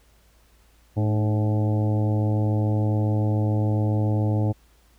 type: harmonic tone with a mistuned harmonic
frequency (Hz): 107.1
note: A2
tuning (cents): -46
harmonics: 1 / 2 / 3 / 4 / 5 / 6 / 7 / 8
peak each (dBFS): -20 / -30 / -29 / -36 / -34 / -39 / -38 / -41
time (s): 0.96-4.53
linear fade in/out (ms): 20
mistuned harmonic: 3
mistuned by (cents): -52
effects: added 56 Hz sine -56 dBFS peak until 4.98 s + pink hiss -61 dBFS RMS until 4.98 s